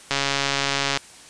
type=click train; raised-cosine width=0.2 ms; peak=-4 dBFS; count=121; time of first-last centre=0.11-0.973 s; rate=139 Hz; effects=white hiss -45 dBFS RMS until 1.29 s + resampled to 22050 Hz